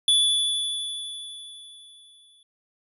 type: tone with exponential decay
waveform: square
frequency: 3452 Hz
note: A7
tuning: 34 cents flat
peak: -16 dBFS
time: 0.08-2.43 s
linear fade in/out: 2 ms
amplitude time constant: 510 ms
effects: resampled to 32000 Hz